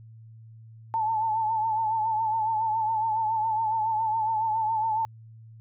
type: tone with vibrato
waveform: sine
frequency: 880 Hz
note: A5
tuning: in tune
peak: -23 dBFS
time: 0.94-5.05 s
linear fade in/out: 0 ms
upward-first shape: triangle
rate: 7.2 Hz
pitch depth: 67 cents each way
effects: added 112 Hz sine -45 dBFS peak until 5.6 s